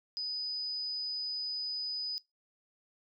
sine tone, 4985 Hz, D#8, 2 cents sharp, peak -33 dBFS, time 0.17-2.18 s, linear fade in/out 0 ms, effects noise-tail reverb RT60 0.2 s tail -23 dB re dry

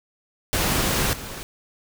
pink noise with level steps, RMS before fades -22 / -35 dBFS, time 0.53-1.43 s, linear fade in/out 0 ms, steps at 1.13 s, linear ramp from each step 2 ms, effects none

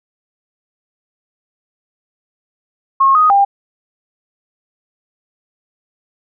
sine tone with pitch steps, 1083 / 1247 / 798 Hz, C#6 / D#6 / G5, -41 / +3 / +31 cents, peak -7 dBFS, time 3-3.45 s, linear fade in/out 10 ms, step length 150 ms, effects none

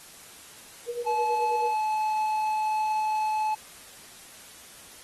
sine tone with tremolo, 479.2 Hz, A#4, 48 cents sharp, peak -26 dBFS, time 0.86-1.74 s, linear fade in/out 50 ms, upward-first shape sine, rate 9.2 Hz, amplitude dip 70%
triangle tone, 862 Hz, A5, 36 cents flat, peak -22 dBFS, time 1.06-3.55 s, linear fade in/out 10 ms
effects white hiss -48 dBFS RMS until 5.03 s + AAC 32 kbps

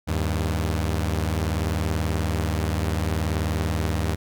sawtooth tone pair together, 78.38 / 99 Hz, D#2 / G2, +13 / +18 cents, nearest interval major third, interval 405 cents, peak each -20 / -23 dBFS, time 0.07-4.16 s, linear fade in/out 20 ms, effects none

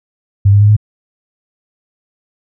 sine tone with pitch steps, 99.6 / 101.69 / 103.83 / 106.01 Hz, G2 / G#2 / G#2 / G#2, +28 / -36 / 0 / +36 cents, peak -4 dBFS, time 0.45-0.766 s, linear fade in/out 10 ms, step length 79 ms, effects none

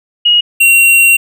sine / square tone pair in turn, 2886 / 2746 Hz, F#7 / F7, -44 / -30 cents, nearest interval minor second, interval 86 cents, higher first, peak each -5 dBFS, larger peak neither, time 0.25-0.41 / 0.6-1.17 s, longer second, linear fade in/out 10 ms, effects none

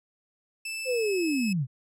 sawtooth tone with pitch glide, 2637 to 2587 Hz, E7 to E7, 0 to -33 cents, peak -29 dBFS, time 0.65-1.53 s, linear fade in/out 5 ms, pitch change -33 cents, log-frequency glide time 0.83-1.07 s
sine linear sweep, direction down, 530 to 116.54 Hz, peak -24 dBFS, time 0.85-1.67 s, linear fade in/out 50 ms
effects low-pass 12000 Hz 12 dB/octave

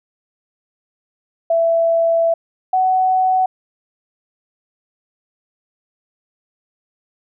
sine tone pair in turn, 665 / 747.9 Hz, E5 / F#5, +15 / +18 cents, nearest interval major second, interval 203 cents, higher second, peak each -12 dBFS, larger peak neither, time 1.5-2.34 / 2.73-3.46 s, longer first, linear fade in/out 5 ms, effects none

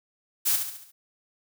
blue noise with echo, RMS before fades -23 dBFS, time 0.45-0.57 s, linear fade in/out 20 ms, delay 70 ms, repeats 5, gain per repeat -6 dB, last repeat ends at 0.92 s, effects none

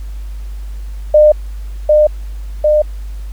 sine tone with echo, 604 Hz, D5, 48 cents sharp, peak -3 dBFS, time 1.14-1.32 s, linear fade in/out 5 ms, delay 750 ms, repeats 2, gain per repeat -2 dB, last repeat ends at 2.82 s, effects added 50 Hz sine -22 dBFS peak until 3.32 s + pink hiss -46 dBFS RMS until 3.32 s

